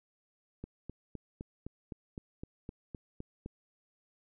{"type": "click train", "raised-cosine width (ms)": 3, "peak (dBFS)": -28, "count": 12, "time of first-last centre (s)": [0.64, 3.461], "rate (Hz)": 3.9, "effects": []}